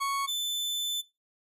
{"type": "tone pair in turn", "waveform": "40% pulse", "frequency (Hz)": [1108.7, 3520], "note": ["C#6", "A7"], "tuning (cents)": [0, 0], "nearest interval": "octave + minor sixth", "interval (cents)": 2000, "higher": "second", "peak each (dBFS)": -27, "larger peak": "neither", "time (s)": [[0, 0.27], [0.27, 1.02]], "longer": "second", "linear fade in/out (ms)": 20, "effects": ["noise-tail reverb RT60 0.2 s tail -17 dB re dry", "resampled to 32000 Hz"]}